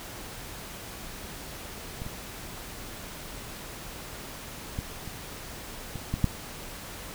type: clicks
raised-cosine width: 5 ms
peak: -22 / -26 / -19 / -26 / -24 / -15 / -9 dBFS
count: 7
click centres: 2.019 / 2.064 / 4.789 / 5.077 / 5.957 / 6.14 / 6.243 s
effects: pink hiss -41 dBFS RMS until 7.14 s